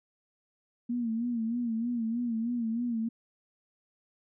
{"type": "tone with vibrato", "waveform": "sine", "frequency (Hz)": 233.1, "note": "A#3", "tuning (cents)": 0, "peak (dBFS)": -28, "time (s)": [0.89, 3.09], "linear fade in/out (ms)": 10, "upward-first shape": "sine", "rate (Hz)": 3.2, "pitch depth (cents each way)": 80, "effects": []}